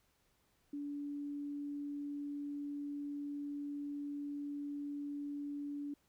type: tone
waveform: sine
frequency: 288 Hz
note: D4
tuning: 34 cents flat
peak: -39 dBFS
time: 0.73-5.94 s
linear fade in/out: 5 ms
effects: pink hiss -75 dBFS RMS until 6.08 s